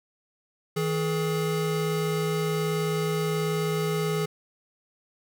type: tone pair together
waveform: square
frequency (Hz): 160.2 / 421.9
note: E3 / G#4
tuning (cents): -49 / +27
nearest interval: octave + perfect fourth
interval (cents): 1676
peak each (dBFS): -28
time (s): 0.76-4.26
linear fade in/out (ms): 10
effects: none